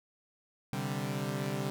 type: chord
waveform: sawtooth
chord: C suspended second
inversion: none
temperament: equal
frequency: 130.81 / 146.83 / 196 Hz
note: C3 / D3 / G3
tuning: 0 / 0 / 0 cents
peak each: -33 dBFS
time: 0.73-1.7 s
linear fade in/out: 0 ms
effects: none